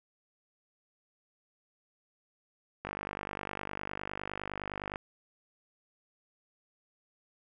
click train, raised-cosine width 0.5 ms, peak -21 dBFS, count 106, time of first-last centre 2.85-4.958 s, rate 49.8 Hz, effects none

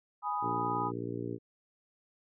sine chord, G# minor, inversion none, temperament equal, 830.6 / 987.8 / 1244.5 Hz, G#5 / B5 / D#6, 0 / 0 / 0 cents, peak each -35 dBFS, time 0.22-0.92 s, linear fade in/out 50 ms
harmonic tone, 58.8 Hz, A#1, 16 cents sharp, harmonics 2 / 3 / 4 / 5 / 6 / 7 / 8, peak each -41 / -44 / -45 / -40 / -42 / -41 / -46 dBFS, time 0.41-1.39 s, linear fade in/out 50 ms
effects none

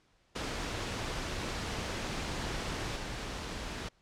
pink noise with level steps, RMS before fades -36 / -39 dBFS, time 0.35-3.89 s, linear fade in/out 10 ms, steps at 2.96 s, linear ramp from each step 5 ms, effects pink hiss -69 dBFS RMS until 4.01 s + low-pass 6000 Hz 12 dB/octave

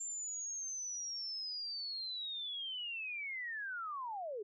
sine linear sweep, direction down, 7340 to 387.7 Hz, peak -39 dBFS, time 0-4.43 s, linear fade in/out 10 ms, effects none

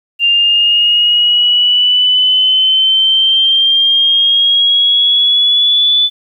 sine exponential sweep, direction up, 2788 to 3488 Hz, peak -7 dBFS, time 0.19-6.1 s, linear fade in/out 50 ms, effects 8-bit

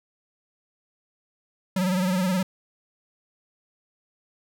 square tone with vibrato, 185 Hz, F#3, in tune, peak -22 dBFS, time 1.76-2.43 s, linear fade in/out 5 ms, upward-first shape sine, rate 19 Hz, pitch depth 74 cents each way, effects none

